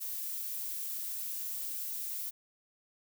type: noise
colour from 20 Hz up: violet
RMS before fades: -38 dBFS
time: 0-2.31 s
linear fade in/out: 20 ms
effects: none